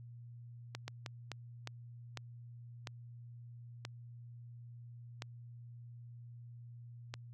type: slowing click train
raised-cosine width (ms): 0.2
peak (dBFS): -24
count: 10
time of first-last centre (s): 0.75-7.14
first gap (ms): 130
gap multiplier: 1.4
effects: added 119 Hz sine -49 dBFS peak until 7.33 s